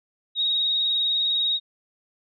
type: tone with vibrato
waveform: sine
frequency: 3759 Hz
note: A#7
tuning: 14 cents sharp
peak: -20 dBFS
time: 0.35-1.6 s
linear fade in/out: 50 ms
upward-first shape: sine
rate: 20 Hz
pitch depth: 37 cents each way
effects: none